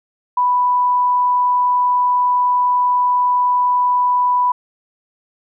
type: tone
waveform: sine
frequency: 989 Hz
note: B5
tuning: 2 cents sharp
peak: -12 dBFS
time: 0.37-4.52 s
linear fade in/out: 5 ms
effects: none